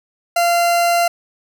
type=tone; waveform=40% pulse; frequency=690 Hz; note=F5; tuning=21 cents flat; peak=-12 dBFS; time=0.36-1.08 s; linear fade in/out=5 ms; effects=none